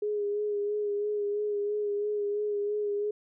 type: tone with vibrato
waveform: sine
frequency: 413.8 Hz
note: G#4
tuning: 6 cents flat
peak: -27 dBFS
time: 0.02-3.11 s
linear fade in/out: 5 ms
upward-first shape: sine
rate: 3 Hz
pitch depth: 28 cents each way
effects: none